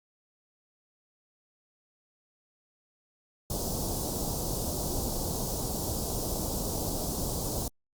pink band-stop noise, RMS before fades -32 dBFS, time 3.5-7.68 s, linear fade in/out 2 ms, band 850 to 4800 Hz, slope 24 dB/octave, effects Opus 48 kbps

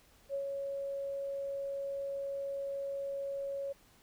sine tone with ADSR envelope, 554.4 Hz, C#5, in tune, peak -32 dBFS, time 0.29-3.73 s, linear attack 51 ms, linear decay 95 ms, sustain -3 dB, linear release 13 ms, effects pink hiss -64 dBFS RMS until 4.02 s

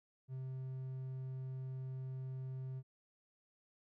triangle tone, 130.81 Hz, C3, in tune, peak -39 dBFS, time 0.28-2.83 s, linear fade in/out 50 ms, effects none

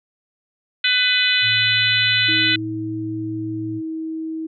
harmonic tone, 500 Hz, B4, 21 cents sharp, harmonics 3 / 4 / 5 / 6 / 7 / 8, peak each -22 / -22 / -22 / -22 / -22 / -22 dBFS, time 0.84-2.56 s, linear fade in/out 5 ms
sine tone with pitch glide, 112.3 to 113.28 Hz, A2 to A#2, +36 to -49 cents, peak -29 dBFS, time 1.41-3.82 s, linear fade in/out 50 ms, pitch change +15 cents, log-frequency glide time 1.83-3.38 s
sine tone, 320 Hz, D#4, 49 cents sharp, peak -24 dBFS, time 2.28-4.47 s, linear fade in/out 10 ms
effects none

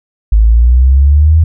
sine exponential sweep, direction up, 51.91 to 82.41 Hz, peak -3 dBFS, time 0.32-1.44 s, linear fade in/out 5 ms, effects none

